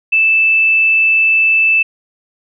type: tone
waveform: sine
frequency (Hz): 2637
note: E7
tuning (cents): 0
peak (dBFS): -8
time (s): 0.12-1.83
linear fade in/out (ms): 10
effects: none